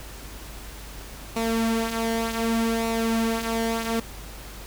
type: tone with flanger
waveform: sawtooth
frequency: 227.3 Hz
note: A#3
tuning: 43 cents flat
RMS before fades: -25 dBFS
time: 1.36-4 s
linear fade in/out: 5 ms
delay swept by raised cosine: 0.61 to 5.21 ms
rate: 0.66 Hz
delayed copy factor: -0.55
effects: added 50 Hz sine -40 dBFS peak until 4.66 s + pink hiss -42 dBFS RMS until 4.66 s